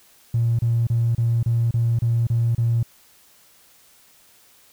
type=tone bursts; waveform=triangle; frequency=116.54 Hz; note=A#2; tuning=in tune; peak=-13 dBFS; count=9; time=0.34-2.83 s; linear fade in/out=5 ms; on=250 ms; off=30 ms; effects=tanh soft clip ceiling -14 dBFS + white hiss -54 dBFS RMS until 4.72 s